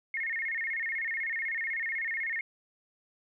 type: tone with vibrato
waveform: sine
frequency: 1986 Hz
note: B6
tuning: 9 cents sharp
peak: -30 dBFS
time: 0.14-2.41 s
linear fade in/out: 2 ms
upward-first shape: square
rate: 16 Hz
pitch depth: 140 cents each way
effects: none